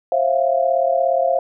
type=tone cluster; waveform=sine; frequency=534 / 663 / 700 Hz; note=C5 / E5 / F5; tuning=+35 / +10 / +4 cents; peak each=-19 dBFS; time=0.12-1.39 s; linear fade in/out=2 ms; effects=none